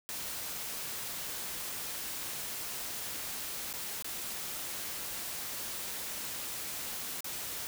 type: noise with dropouts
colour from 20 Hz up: white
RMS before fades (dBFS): -39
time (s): 0.09-7.67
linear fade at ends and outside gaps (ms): 0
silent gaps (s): 3.729-3.738 / 4.024-4.045 / 7.206-7.244
effects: none